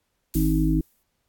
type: noise with exponential decay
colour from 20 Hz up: violet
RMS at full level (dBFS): -29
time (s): 0.34-1.03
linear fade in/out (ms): 0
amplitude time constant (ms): 150
type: harmonic tone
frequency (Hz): 52.4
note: G#1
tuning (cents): +16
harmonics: 1 / 3 / 5 / 6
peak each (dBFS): -23 / -24 / -26 / -23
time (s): 0.35-0.81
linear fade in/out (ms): 5
effects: pink hiss -74 dBFS RMS until 1.28 s + AAC 64 kbps